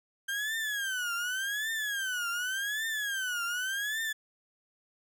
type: tone with vibrato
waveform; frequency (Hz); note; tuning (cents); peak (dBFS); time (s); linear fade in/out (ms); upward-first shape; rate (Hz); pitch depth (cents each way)
35% pulse; 1581; G6; +14; -29; 0.28-4.13; 10; triangle; 0.87; 240
effects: none